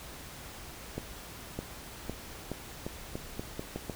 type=accelerating click train; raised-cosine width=2 ms; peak=-21 dBFS; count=10; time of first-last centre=0.98-3.897 s; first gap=610 ms; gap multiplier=0.83; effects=added 60 Hz sine -55 dBFS peak until 3.95 s + pink hiss -46 dBFS RMS until 3.95 s